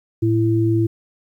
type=tone pair together; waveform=sine; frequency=111.36 / 333.7 Hz; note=A2 / E4; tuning=+21 / +21 cents; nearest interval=octave + perfect fifth; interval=1900 cents; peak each=-17 dBFS; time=0.22-0.87 s; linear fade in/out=10 ms; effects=9-bit